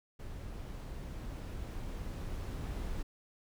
brown noise with level ramp, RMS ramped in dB -44 to -38 dBFS, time 0.19-3.03 s, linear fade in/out 10 ms, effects none

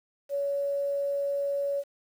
sine tone with quantisation, 563 Hz, C#5, 27 cents sharp, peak -26 dBFS, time 0.29-1.84 s, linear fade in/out 50 ms, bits 9, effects none

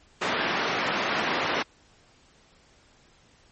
white band-pass noise, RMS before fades -27 dBFS, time 0.21-1.63 s, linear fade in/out 10 ms, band 190 to 2000 Hz, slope 12 dB/octave, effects pink hiss -59 dBFS RMS until 3.51 s + MP3 32 kbps

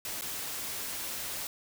white noise with dropouts, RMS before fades -37 dBFS, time 0.05-1.47 s, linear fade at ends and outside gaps 1 ms, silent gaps 0.211-0.22 s, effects none

